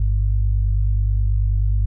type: tone pair together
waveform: sine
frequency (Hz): 51.16 / 100.5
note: G#1 / G2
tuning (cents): -25 / +44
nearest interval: octave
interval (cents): 1169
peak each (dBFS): -16 / -21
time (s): 0-1.86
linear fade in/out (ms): 5
effects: none